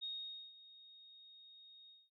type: tone with ADSR envelope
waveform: sine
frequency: 3729 Hz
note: A#7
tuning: in tune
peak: -40 dBFS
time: 0.01-2.1 s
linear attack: 25 ms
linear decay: 490 ms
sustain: -17 dB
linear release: 210 ms
effects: none